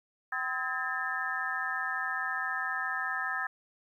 harmonic tone with a mistuned harmonic, 256.1 Hz, C4, 37 cents flat, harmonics 3 / 4 / 5 / 6 / 7, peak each -40 / -41 / -36 / -35 / -35 dBFS, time 0.32-3.47 s, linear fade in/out 5 ms, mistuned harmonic 6, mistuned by +100 cents, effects 11-bit

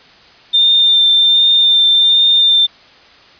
sine tone with vibrato, 3599 Hz, A7, 38 cents sharp, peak -7 dBFS, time 0.53-2.67 s, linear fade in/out 20 ms, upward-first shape triangle, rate 1.3 Hz, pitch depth 15 cents each way, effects white hiss -43 dBFS RMS until 3.39 s + resampled to 11025 Hz

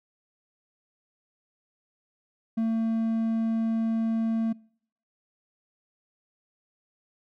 triangle tone, 225 Hz, A3, 39 cents sharp, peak -21 dBFS, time 2.57-4.53 s, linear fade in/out 10 ms, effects noise-tail reverb RT60 0.6 s tail -25 dB re dry

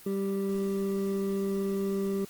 triangle tone pair together, 196 / 392 Hz, G3 / G4, 0 / 0 cents, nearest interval octave, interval 1200 cents, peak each -28 dBFS, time 0.06-2.25 s, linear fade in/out 5 ms, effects white hiss -51 dBFS RMS until 2.29 s + Opus 32 kbps

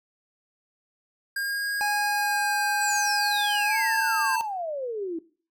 square tone with vibrato, 1610 Hz, G6, 46 cents sharp, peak -27 dBFS, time 1.36-4.36 s, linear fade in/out 5 ms, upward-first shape sine, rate 0.53 Hz, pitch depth 29 cents each way
square tone with pitch glide, 830.6 to 890.2 Hz, G#5 to A5, 0 to +20 cents, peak -26 dBFS, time 1.81-4.41 s, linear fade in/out 0 ms, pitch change +120 cents, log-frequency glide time 3.65-3.78 s
sine exponential sweep, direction down, 8100 to 317.5 Hz, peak -28 dBFS, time 2.81-5.19 s, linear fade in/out 5 ms
effects noise-tail reverb RT60 0.4 s tail -18 dB re dry

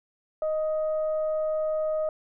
sine tone with frequency modulation, 622.3 Hz, D#5, in tune, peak -24 dBFS, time 0.42-2.09 s, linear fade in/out 2 ms, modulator 630 Hz, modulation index 0.29, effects none

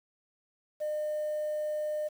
sine tone, 606 Hz, D#5, 46 cents flat, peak -28 dBFS, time 0.8-2.09 s, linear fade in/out 20 ms, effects tanh soft clip ceiling -28 dBFS + 9-bit

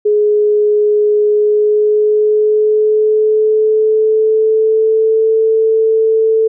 sine tone with pitch glide, 419.3 to 443 Hz, G#4 to A4, +17 to +12 cents, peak -8 dBFS, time 0.05-6.48 s, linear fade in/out 10 ms, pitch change +95 cents, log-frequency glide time 1.28-5.34 s, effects none

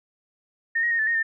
sine tone with pitch steps, 1832 / 1887 / 1849 / 1752 / 1855 / 1798 Hz, A#6 / A#6 / A#6 / A6 / A#6 / A6, -31 / +21 / -15 / -8 / -9 / +37 cents, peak -20 dBFS, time 0.75-1.23 s, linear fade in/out 10 ms, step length 80 ms, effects none

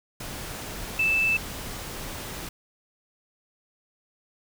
sine tone in noise, 2637 Hz, E7, in tune, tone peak -20 dBFS, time 0.99-1.37 s, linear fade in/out 5 ms, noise pink, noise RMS -36 dBFS, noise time 0.2-2.49 s, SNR +13 dB, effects none

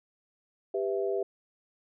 sine chord, E minor, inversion first, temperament just, 395.6 / 494.4 / 659.3 Hz, G4 / B4 / E5, +16 / +2 / 0 cents, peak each -29 / -34 / -34 dBFS, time 0.74-1.23 s, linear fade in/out 5 ms, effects none

